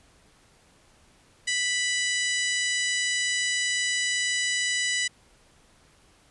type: harmonic tone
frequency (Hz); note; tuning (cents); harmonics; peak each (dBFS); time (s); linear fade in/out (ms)
987.8; B5; 0; 2 / 3 / 4 / 5 / 6 / 7 / 8 / 9; -27 / -31 / -34 / -36 / -36 / -36 / -34 / -38; 1.47-5.08; 10
effects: pink hiss -59 dBFS RMS until 6.3 s + resampled to 24000 Hz